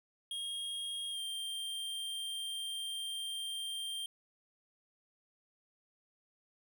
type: tone with pitch glide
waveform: square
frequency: 3255 to 3175 Hz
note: G#7 to G7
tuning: -36 to +21 cents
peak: -38 dBFS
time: 0.31-4.06 s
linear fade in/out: 2 ms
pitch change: -43 cents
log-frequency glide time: 1.11-1.19 s
effects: none